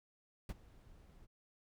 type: noise with ADSR envelope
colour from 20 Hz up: brown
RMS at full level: -37 dBFS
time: 0.49-1.27 s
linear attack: 3 ms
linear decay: 38 ms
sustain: -23 dB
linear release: 28 ms
effects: none